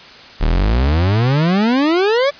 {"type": "exponential sweep", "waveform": "40% pulse", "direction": "up", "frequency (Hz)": [35.34, 587.3], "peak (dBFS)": -11, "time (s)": [0.4, 2.31], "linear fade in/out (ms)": 20, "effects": ["white hiss -38 dBFS RMS until 2.39 s", "resampled to 11025 Hz"]}